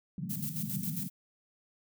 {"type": "band-pass noise", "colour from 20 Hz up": "white", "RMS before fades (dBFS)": -38, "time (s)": [0.18, 1.08], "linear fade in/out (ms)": 2, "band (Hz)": [130, 210], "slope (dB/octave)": 48}
{"type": "noise with tremolo", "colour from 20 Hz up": "violet", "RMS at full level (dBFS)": -37, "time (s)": [0.29, 1.1], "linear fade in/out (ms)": 20, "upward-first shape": "square", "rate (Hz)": 7.4, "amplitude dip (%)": 60}
{"effects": []}